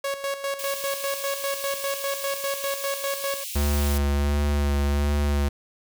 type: tone with tremolo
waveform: sawtooth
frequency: 554.4 Hz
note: C#5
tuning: in tune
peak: -21 dBFS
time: 0.04-3.44 s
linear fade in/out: 5 ms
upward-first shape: square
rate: 5 Hz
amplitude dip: 65%
type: high-pass noise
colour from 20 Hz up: white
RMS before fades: -34 dBFS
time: 0.59-3.98 s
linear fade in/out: 2 ms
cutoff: 2300 Hz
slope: 48 dB/octave
type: tone with vibrato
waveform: square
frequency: 71.9 Hz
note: D2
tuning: 36 cents flat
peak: -21 dBFS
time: 3.55-5.49 s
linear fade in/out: 10 ms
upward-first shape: sine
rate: 1.4 Hz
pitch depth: 21 cents each way
effects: none